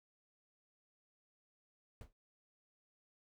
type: noise with exponential decay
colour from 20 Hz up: brown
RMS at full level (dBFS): -44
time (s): 2.01-2.13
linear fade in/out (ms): 1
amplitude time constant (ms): 25
effects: none